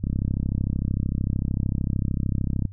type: click train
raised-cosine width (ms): 5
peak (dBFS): -12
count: 88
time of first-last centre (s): 0.04-2.653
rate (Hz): 33.3
effects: added 97 Hz sine -38 dBFS peak until 2.72 s